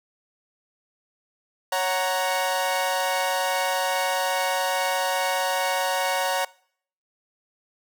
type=chord; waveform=sawtooth; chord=F# major; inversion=second; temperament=equal; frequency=554.4 / 740 / 932.3 Hz; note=C#5 / F#5 / A#5; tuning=0 / 0 / 0 cents; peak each=-23 dBFS; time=1.72-6.45 s; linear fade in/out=5 ms; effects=noise-tail reverb RT60 0.6 s tail -23 dB re dry